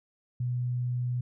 sine tone, 123.47 Hz, B2, in tune, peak -27 dBFS, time 0.4-1.21 s, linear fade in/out 5 ms, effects none

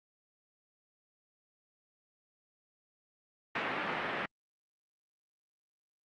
white band-pass noise, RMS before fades -35 dBFS, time 3.55-4.26 s, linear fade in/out 5 ms, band 140 to 2400 Hz, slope 24 dB/octave, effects Opus 48 kbps

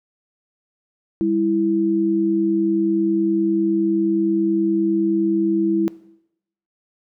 sine tone pair together, 199.64 / 329.6 Hz, G3 / E4, +32 / 0 cents, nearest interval major sixth, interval 868 cents, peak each -23 / -17 dBFS, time 1.21-5.88 s, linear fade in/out 0 ms, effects noise-tail reverb RT60 0.8 s tail -19 dB re dry

